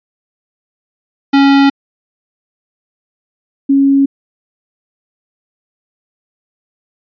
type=tone pair in turn; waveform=square / sine; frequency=277.2 / 275.6 Hz; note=C#4 / C#4; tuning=0 / -10 cents; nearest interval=unison; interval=10 cents; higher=first; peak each=-6 dBFS; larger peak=neither; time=1.33-1.7 / 3.69-4.06 s; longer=neither; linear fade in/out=10 ms; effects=resampled to 11025 Hz